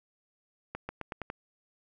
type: accelerating click train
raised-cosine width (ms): 0.5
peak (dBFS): -21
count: 6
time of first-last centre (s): 0.75-1.301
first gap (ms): 140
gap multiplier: 0.88
effects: none